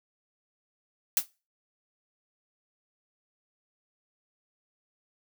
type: noise with exponential decay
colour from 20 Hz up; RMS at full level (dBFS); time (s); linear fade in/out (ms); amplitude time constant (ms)
blue; -18; 1.17-1.26; 1; 18
effects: noise-tail reverb RT60 0.3 s tail -21 dB re dry